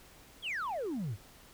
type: exponential sweep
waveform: sine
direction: down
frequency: 3520 to 89.7 Hz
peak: -31 dBFS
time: 0.42-1.17 s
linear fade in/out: 50 ms
effects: tanh soft clip ceiling -32 dBFS + pink hiss -57 dBFS RMS until 1.53 s